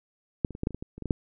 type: clicks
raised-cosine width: 3 ms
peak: -10 / -25 / -26 / -16 / -12 / -28 / -22 / -23 / -29 / -23 / -20 / -9 dBFS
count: 12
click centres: 0.448 / 0.507 / 0.551 / 0.634 / 0.671 / 0.707 / 0.746 / 0.825 / 0.98 / 1.023 / 1.057 / 1.108 s
effects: none